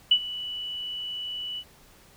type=tone with ADSR envelope; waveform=sine; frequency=2960 Hz; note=F#7; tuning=in tune; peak=-13 dBFS; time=0.11-1.64 s; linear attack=6 ms; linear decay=67 ms; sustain=-18 dB; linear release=58 ms; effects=pink hiss -55 dBFS RMS until 2.16 s